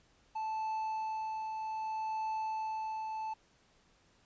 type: tone with tremolo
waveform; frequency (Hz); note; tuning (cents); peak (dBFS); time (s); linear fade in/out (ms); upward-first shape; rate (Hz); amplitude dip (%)
triangle; 876; A5; -8; -31; 0.35-3.34; 10; triangle; 0.64; 35
effects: pink hiss -68 dBFS RMS until 4.25 s + resampled to 16000 Hz